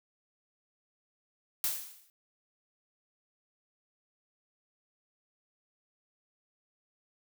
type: noise with exponential decay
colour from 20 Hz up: blue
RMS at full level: -28 dBFS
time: 1.64-2.1 s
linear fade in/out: 1 ms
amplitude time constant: 100 ms
effects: none